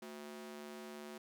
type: ring-modulated tone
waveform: sawtooth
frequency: 293.7 Hz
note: D4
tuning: in tune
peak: -40 dBFS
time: 0.02-1.18 s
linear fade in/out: 5 ms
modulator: 72.8 Hz
effects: none